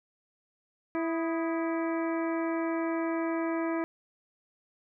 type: harmonic tone with a mistuned harmonic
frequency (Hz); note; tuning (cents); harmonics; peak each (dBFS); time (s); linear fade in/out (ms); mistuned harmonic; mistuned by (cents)
329.6; E4; 0; 1 / 2 / 3 / 4 / 5 / 6 / 7; -29 / -35 / -39 / -41 / -43 / -45 / -46; 0.95-3.84; 0; 4; -85
effects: none